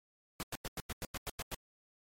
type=noise bursts; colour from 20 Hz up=pink; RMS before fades=-39 dBFS; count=10; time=0.4-1.545 s; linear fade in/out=0 ms; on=29 ms; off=95 ms; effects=MP3 64 kbps